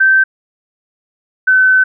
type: tone pair in turn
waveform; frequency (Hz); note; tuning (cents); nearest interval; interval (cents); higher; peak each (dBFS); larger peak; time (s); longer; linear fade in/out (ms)
sine; 1552 / 1520.1; G6 / F#6; -18 / +46; unison; 36; first; -6; neither; 0-0.24 / 1.47-1.84; second; 10
effects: none